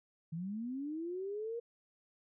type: linear sweep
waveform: sine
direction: up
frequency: 155.56 to 476.1 Hz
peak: -37 dBFS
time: 0.32-1.6 s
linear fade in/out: 10 ms
effects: none